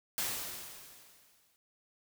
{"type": "noise with exponential decay", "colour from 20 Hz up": "white", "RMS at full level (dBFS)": -33, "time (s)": [0.18, 1.56], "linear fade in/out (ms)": 0, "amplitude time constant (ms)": 300, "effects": []}